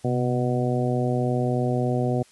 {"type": "harmonic tone with a mistuned harmonic", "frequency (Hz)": 123.47, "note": "B2", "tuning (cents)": 0, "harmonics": [1, 2, 3, 4, 5, 6], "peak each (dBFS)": [-24, -27, -29, -30, -31, -32], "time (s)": [0.04, 2.23], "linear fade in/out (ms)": 10, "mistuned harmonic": 1, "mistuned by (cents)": 64, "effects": ["white hiss -55 dBFS RMS until 2.31 s", "resampled to 24000 Hz"]}